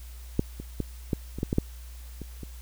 clicks, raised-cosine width 3 ms, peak -9 / -24 / -15 / -12 / -22 / -13 / -12 / -8 / -24 / -25 dBFS, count 10, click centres 0.394 / 0.6 / 0.803 / 1.132 / 1.386 / 1.431 / 1.529 / 1.584 / 2.217 / 2.433 s, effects added 60 Hz sine -40 dBFS peak until 2.61 s + white hiss -53 dBFS RMS until 2.61 s

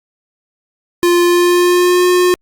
square tone with pitch glide, 349.1 to 359.5 Hz, F4 to F#4, -1 to -50 cents, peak -9 dBFS, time 1.03-2.34 s, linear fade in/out 0 ms, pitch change +51 cents, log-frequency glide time 1.22-2.06 s, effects Opus 48 kbps

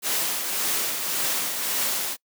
white noise with tremolo, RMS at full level -24 dBFS, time 0.02-2.17 s, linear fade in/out 50 ms, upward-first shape triangle, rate 1.8 Hz, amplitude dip 45%, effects noise-tail reverb RT60 0.1 s tail -25 dB re dry + high-pass 200 Hz 12 dB/octave

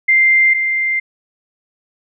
sine tone pair in turn, 2093 / 2093 Hz, C7 / C7, 0 / 0 cents, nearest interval unison, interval 0 cents, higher neither, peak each -8 / -14 dBFS, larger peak first, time 0.08-0.54 / 0.54-1 s, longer neither, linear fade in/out 10 ms, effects none

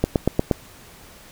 click train, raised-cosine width 2 ms, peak -3 dBFS, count 5, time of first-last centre 0.04-0.512 s, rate 8.47 Hz, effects pink hiss -46 dBFS RMS until 1.31 s

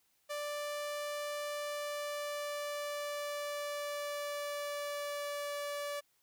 sawtooth tone with pitch glide, 587.3 to 578.2 Hz, D5 to D5, 0 to -27 cents, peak -33 dBFS, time 0.29-6.01 s, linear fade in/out 20 ms, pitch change -27 cents, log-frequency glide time 1.5-5.58 s, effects white hiss -74 dBFS RMS until 6.22 s

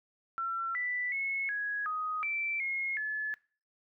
sine tone with pitch steps, 1352 / 1979 / 2187 / 1666 / 1251 / 2335 / 2156 / 1721 Hz, E6 / B6 / C#7 / G#6 / D#6 / D7 / C#7 / A6, +43 / +3 / -24 / +5 / +9 / -11 / -49 / -39 cents, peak -31 dBFS, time 0.38-3.34 s, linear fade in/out 0 ms, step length 370 ms, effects noise-tail reverb RT60 0.4 s tail -21 dB re dry

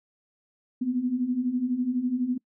sine beating tone pair, 240.9 / 252.9 Hz, B3 / B3, -43 / +41 cents, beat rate 12 Hz, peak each -30 / -25 dBFS, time 0.81-2.38 s, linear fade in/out 10 ms, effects noise-tail reverb RT60 0.1 s tail -26 dB re dry

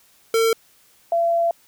square / sine tone pair in turn, 452.4 / 677.8 Hz, A4 / E5, +48 / +48 cents, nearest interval perfect fifth, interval 700 cents, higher second, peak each -16 dBFS, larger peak neither, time 0.34-0.53 / 1.12-1.51 s, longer second, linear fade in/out 2 ms, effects white hiss -56 dBFS RMS until 1.67 s

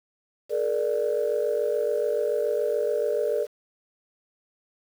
sine tone cluster, 428.2 / 475.2 / 591 Hz, A4 / A#4 / D5, -47 / +33 / +11 cents, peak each -26 dBFS, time 0.49-3.47 s, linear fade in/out 50 ms, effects tanh soft clip ceiling -15 dBFS + 8-bit

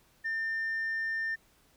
sine tone, 1800 Hz, A6, 39 cents sharp, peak -28 dBFS, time 0.24-1.36 s, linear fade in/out 20 ms, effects tanh soft clip ceiling -28 dBFS + pink hiss -65 dBFS RMS until 1.76 s

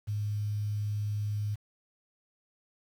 sine tone with quantisation, 104.5 Hz, G#2, 11 cents sharp, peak -29 dBFS, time 0.07-1.56 s, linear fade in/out 20 ms, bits 9, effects none

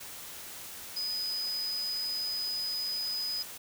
sine tone in noise, 4996 Hz, D#8, 6 cents sharp, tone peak -31 dBFS, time 0.96-3.43 s, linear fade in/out 10 ms, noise white, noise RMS -44 dBFS, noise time 0-3.58 s, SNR +10 dB, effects none

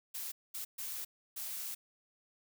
blue noise bursts at uneven times, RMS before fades -41 dBFS, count 4, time 0.14-0.32 / 0.54-0.65 / 0.78-1.05 / 1.36-1.75 s, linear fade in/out 10 ms, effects none

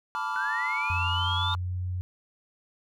triangle chord, B half-diminished seventh, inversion third, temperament equal with one note detuned, 880 / 987.8 / 1165.2 / 1396.9 Hz, A5 / B5 / D6 / F6, 0 / 0 / -14 / 0 cents, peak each -32 dBFS, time 0.15-1.55 s, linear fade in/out 0 ms
sine linear sweep, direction up, 1480 to 3664 Hz, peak -29 dBFS, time 0.36-1.54 s, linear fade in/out 0 ms
sine tone with pitch glide, 88 to 90.74 Hz, F2 to F#2, +14 to -33 cents, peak -28 dBFS, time 0.9-2.01 s, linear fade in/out 0 ms, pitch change +53 cents, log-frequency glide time 1.01-1.77 s
effects none

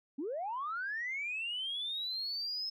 sine linear sweep, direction up, 250.6 to 5210 Hz, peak -34 dBFS, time 0.18-2.7 s, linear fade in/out 10 ms, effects tanh soft clip ceiling -30 dBFS

